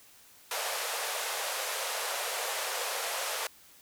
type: band-pass noise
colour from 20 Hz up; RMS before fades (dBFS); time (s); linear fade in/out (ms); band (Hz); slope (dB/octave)
pink; -34; 0.51-3.47; 2; 470 to 14000; 48
effects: white hiss -57 dBFS RMS until 3.81 s